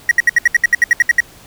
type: tone bursts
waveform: triangle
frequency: 1901 Hz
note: A#6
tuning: 33 cents sharp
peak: -4 dBFS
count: 13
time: 0.09-1.204 s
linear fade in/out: 2 ms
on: 22 ms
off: 69 ms
effects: pink hiss -42 dBFS RMS until 1.46 s

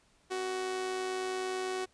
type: tone with amplitude modulation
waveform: sawtooth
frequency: 373 Hz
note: F#4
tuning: 14 cents sharp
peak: -27 dBFS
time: 0.3-1.86 s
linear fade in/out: 20 ms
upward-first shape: sine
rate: 109 Hz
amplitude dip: 40%
effects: pink hiss -67 dBFS RMS until 1.93 s + resampled to 22050 Hz

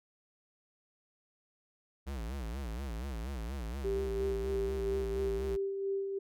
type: tone with vibrato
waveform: square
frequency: 61.74 Hz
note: B1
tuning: in tune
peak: -37 dBFS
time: 2.06-5.57 s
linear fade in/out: 20 ms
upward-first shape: sine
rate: 4.2 Hz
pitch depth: 230 cents each way
type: tone with tremolo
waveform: sine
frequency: 392.3 Hz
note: G4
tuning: 1 cent sharp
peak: -30 dBFS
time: 3.84-6.19 s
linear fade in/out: 10 ms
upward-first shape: sine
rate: 3 Hz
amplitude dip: 40%
effects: none

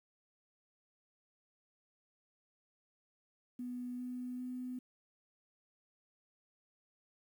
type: tone with pitch steps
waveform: sine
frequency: 246.9 / 249.2 / 251.5 Hz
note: B3 / B3 / B3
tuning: 0 / +16 / +32 cents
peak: -39 dBFS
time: 3.59-4.79 s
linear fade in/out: 5 ms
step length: 400 ms
effects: 11-bit

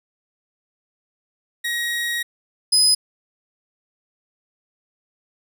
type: tone pair in turn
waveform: 30% pulse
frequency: 1893 / 5023 Hz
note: A#6 / D#8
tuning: +26 / +16 cents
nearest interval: octave + perfect fourth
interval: 1690 cents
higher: second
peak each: -19 / -9 dBFS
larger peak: second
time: 1.64-2.23 / 2.72-2.95 s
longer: first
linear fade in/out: 10 ms
effects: none

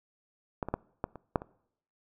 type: clicks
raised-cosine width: 1 ms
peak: -17 / -21 / -14 / -16 / -29 / -11 / -27 dBFS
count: 7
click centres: 0.628 / 0.686 / 0.74 / 1.041 / 1.157 / 1.358 / 1.419 s
effects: noise-tail reverb RT60 0.7 s tail -24 dB re dry

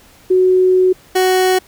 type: tone pair in turn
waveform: sine / 30% pulse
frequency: 370 / 371.7 Hz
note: F#4 / F#4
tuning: 0 / +8 cents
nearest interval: unison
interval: 8 cents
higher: second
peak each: -8 dBFS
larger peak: neither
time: 0.3-0.93 / 1.15-1.59 s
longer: first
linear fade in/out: 10 ms
effects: pink hiss -46 dBFS RMS until 1.67 s

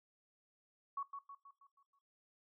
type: tone with echo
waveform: sine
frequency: 1116 Hz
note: C#6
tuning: 11 cents sharp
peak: -37 dBFS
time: 0.97-1.03 s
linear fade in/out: 5 ms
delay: 160 ms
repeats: 6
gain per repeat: -6 dB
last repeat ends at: 1.99 s
effects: noise-tail reverb RT60 0.2 s tail -17 dB re dry

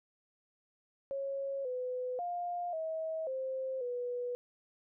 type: tone with pitch steps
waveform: sine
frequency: 549 / 503 / 704 / 641 / 525 / 489.7 Hz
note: C#5 / B4 / F5 / E5 / C5 / B4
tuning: -17 / +32 / +14 / -49 / +6 / -15 cents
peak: -34 dBFS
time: 1.11-4.35 s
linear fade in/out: 0 ms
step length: 540 ms
effects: none

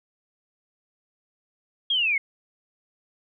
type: linear sweep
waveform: sine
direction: down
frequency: 3322 to 2113 Hz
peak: -20 dBFS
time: 1.9-2.18 s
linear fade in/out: 5 ms
effects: none

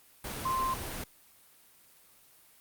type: tone in noise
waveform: sine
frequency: 1046.5 Hz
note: C6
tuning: in tune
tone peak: -28 dBFS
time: 0.45-0.74 s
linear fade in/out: 5 ms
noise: pink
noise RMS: -38 dBFS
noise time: 0.24-1.04 s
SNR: +7 dB
effects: white hiss -60 dBFS RMS until 2.6 s + Opus 32 kbps

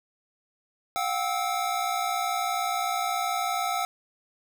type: tone cluster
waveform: square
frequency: 713 / 773 / 1308 Hz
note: F5 / G5 / E6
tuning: +36 / -24 / -14 cents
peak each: -31 dBFS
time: 0.96-3.85 s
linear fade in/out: 0 ms
effects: none

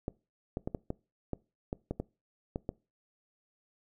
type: clicks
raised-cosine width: 2 ms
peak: -20 dBFS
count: 11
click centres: 0.081 / 0.571 / 0.675 / 0.748 / 0.904 / 1.333 / 1.729 / 1.91 / 2 / 2.559 / 2.691 s
effects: noise-tail reverb RT60 0.3 s tail -23 dB re dry

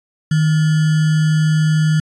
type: tone with sample-and-hold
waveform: sine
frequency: 155.56 Hz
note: D#3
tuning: in tune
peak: -11 dBFS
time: 0.31-2 s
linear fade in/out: 5 ms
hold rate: 1575 Hz
effects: resampled to 22050 Hz

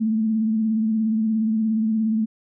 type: tone with vibrato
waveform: sine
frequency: 220 Hz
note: A3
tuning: in tune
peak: -18 dBFS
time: 0-2.26 s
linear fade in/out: 20 ms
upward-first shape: triangle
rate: 17 Hz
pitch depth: 51 cents each way
effects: none

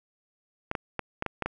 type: clicks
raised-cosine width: 0.5 ms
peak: -14 dBFS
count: 7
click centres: 0.714 / 0.752 / 0.993 / 1.224 / 1.263 / 1.423 / 1.46 s
effects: none

